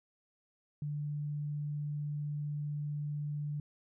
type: tone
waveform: sine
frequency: 147.4 Hz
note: D3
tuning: 7 cents sharp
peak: -34 dBFS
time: 0.82-3.6 s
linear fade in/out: 2 ms
effects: none